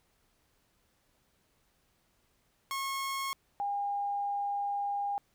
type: tone pair in turn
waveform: sawtooth / sine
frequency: 1088 / 808.2 Hz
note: C#6 / G#5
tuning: -33 / -47 cents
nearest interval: perfect fourth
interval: 514 cents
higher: first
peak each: -29 / -30 dBFS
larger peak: first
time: 2.71-3.33 / 3.6-5.18 s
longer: second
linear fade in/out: 0 ms
effects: pink hiss -72 dBFS RMS until 5.34 s